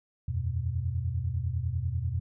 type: chord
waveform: sine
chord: E suspended second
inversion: none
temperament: equal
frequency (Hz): 82.41 / 92.5 / 123.47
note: E2 / F#2 / B2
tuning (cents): 0 / 0 / 0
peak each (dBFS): -32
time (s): 0.28-2.2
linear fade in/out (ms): 5
effects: none